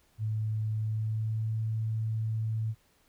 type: tone with pitch glide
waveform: sine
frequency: 108.7 to 110.66 Hz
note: A2 to A2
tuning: -21 to +10 cents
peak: -28 dBFS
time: 0.18-2.75 s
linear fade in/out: 50 ms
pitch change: +31 cents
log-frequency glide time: 0.76-1.54 s
effects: pink hiss -67 dBFS RMS until 3.08 s